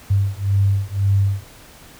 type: beating tone pair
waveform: sine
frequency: 97.9 / 99.8 Hz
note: G2 / G2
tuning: -2 / +32 cents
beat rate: 1.9 Hz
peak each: -18 dBFS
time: 0.1-1.44 s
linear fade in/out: 10 ms
effects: pink hiss -44 dBFS RMS until 1.99 s